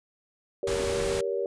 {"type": "chord", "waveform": "sine", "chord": "G diminished", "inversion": "none", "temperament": "just", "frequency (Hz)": [392, 470.4, 564.5], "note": ["G4", "Bb4", "Db5"], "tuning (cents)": [0, 16, 31], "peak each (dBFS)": [-30, -30, -32], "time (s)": [0.63, 1.46], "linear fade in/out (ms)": 2}
{"type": "noise", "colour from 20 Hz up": "pink", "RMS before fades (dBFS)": -33, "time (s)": [0.67, 1.21], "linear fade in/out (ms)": 5}
{"effects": ["resampled to 22050 Hz"]}